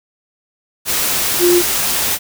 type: tone in noise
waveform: sine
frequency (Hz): 351.4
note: F4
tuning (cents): +11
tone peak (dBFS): -9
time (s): 1.39-1.63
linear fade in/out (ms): 50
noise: white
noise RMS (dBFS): -17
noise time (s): 0.85-2.19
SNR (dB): +5
effects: none